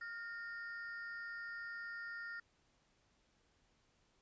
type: ring-modulated tone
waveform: triangle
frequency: 1622 Hz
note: G#6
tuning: 41 cents flat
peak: -39 dBFS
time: 0.01-2.4 s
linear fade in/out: 5 ms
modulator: 211 Hz
effects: pink hiss -75 dBFS RMS until 4.21 s + resampled to 16000 Hz